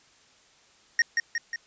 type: tone with echo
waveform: square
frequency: 1862 Hz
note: A#6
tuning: 2 cents flat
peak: -18 dBFS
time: 0.99-1.02 s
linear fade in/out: 2 ms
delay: 180 ms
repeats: 3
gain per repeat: -4 dB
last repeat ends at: 1.56 s
effects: white hiss -59 dBFS RMS until 1.66 s + resampled to 16000 Hz